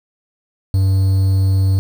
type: tone with quantisation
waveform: triangle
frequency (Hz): 95.9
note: G2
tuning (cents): -37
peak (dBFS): -9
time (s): 0.74-1.79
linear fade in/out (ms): 0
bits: 6
effects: none